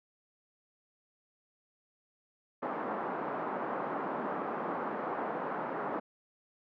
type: band-pass noise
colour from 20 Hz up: white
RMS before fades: -36 dBFS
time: 2.62-6 s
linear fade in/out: 10 ms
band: 190 to 1200 Hz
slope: 24 dB/octave
effects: none